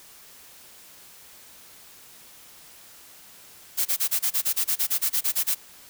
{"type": "noise bursts", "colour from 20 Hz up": "blue", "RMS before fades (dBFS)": -23, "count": 16, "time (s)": [3.77, 5.55], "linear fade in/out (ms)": 20, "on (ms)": 85, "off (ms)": 28, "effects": ["white hiss -49 dBFS RMS until 5.89 s"]}